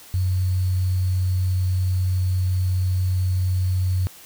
sine tone with sample-and-hold, 92.3 Hz, F#2, 4 cents flat, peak -18 dBFS, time 0.14-4.07 s, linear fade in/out 0 ms, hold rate 4410 Hz, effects white hiss -45 dBFS RMS until 4.25 s

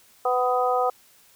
harmonic tone, 250 Hz, B3, 21 cents sharp, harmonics 2 / 3 / 4 / 5, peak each -24 / -23 / -31 / -26 dBFS, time 0.25-0.9 s, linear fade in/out 5 ms, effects white hiss -56 dBFS RMS until 1.35 s

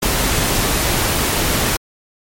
pink noise, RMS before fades -17 dBFS, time 0.02-1.77 s, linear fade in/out 10 ms, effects MP3 64 kbps

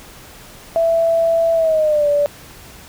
sine tone with pitch glide, 663 to 580.5 Hz, E5 to D5, +10 to -20 cents, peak -12 dBFS, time 0.76-2.26 s, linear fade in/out 0 ms, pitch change -230 cents, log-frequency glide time 1.54-2.09 s, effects pink hiss -40 dBFS RMS until 2.88 s

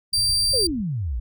pink low-pass noise, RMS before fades -34 dBFS, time 0.12-0.85 s, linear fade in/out 50 ms, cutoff 120 Hz, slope 96 dB/octave
35% pulse tone, 4699 Hz, D8, in tune, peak -17 dBFS, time 0.13-0.67 s, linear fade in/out 5 ms
sine exponential sweep, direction down, 563 to 51.91 Hz, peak -23 dBFS, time 0.53-1.2 s, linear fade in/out 10 ms
effects none

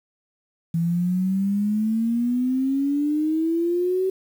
sine exponential sweep, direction up, 164.81 to 382 Hz, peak -19 dBFS, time 0.74-4.1 s, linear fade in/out 5 ms, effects 8-bit

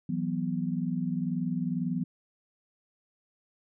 sine chord, E suspended second, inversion none, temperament equal, 164.81 / 185 / 246.9 Hz, E3 / F#3 / B3, 0 / 0 / 0 cents, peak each -32 dBFS, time 0.09-2.04 s, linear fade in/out 5 ms, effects none

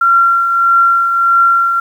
sine tone with tremolo, 1371 Hz, F6, 32 cents flat, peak -5 dBFS, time 0.01-1.8 s, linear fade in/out 5 ms, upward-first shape triangle, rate 1.6 Hz, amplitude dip 50%, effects 7-bit

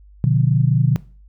sine chord, B diminished, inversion none, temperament just, 123.47 / 148.16 / 177.8 Hz, B2 / D3 / F3, 0 / +16 / +31 cents, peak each -16 / -16 / -22 dBFS, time 0.24-0.96 s, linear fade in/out 0 ms, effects noise-tail reverb RT60 0.4 s tail -20 dB re dry + added 50 Hz sine -43 dBFS peak until 1.28 s

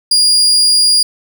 35% pulse tone, 4843 Hz, D#8, 48 cents flat, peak -6 dBFS, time 0.11-1.03 s, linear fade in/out 5 ms, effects none

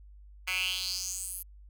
10% pulse tone with high-pass filter sweep, 185 Hz, F#3, in tune, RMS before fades -34 dBFS, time 0.47-1.43 s, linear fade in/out 10 ms, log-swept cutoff 2000 to 12000 Hz, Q 4.6, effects added 50 Hz sine -49 dBFS peak until 1.69 s

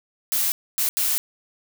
blue noise bursts at uneven times, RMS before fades -22 dBFS, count 3, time 0.32-0.52 / 0.78-0.89 / 0.97-1.18 s, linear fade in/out 0 ms, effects none

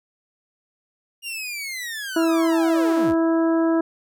sawtooth linear sweep, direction down, 2838 to 34.65 Hz, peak -25 dBFS, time 1.22-3.15 s, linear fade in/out 50 ms
harmonic tone, 328.4 Hz, E4, 6 cents flat, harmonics 1 / 2 / 3 / 4 / 5, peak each -17 / -25 / -31 / -33 / -36 dBFS, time 2.16-3.81 s, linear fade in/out 5 ms
effects none

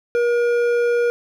triangle tone with hard clipping, 477.2 Hz, A#4, 41 cents sharp, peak -17 dBFS, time 0.15-1.1 s, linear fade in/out 0 ms, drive 12 dB, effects none

